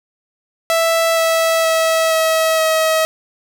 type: tone with pitch steps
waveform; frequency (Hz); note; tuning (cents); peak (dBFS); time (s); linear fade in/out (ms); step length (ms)
sawtooth; 659.3 / 654 / 648.7 / 643.5 / 638.3; E5 / E5 / E5 / E5 / D#5; 0 / -14 / -28 / -42 / +44; -9; 0.7-3.05; 0; 470
effects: none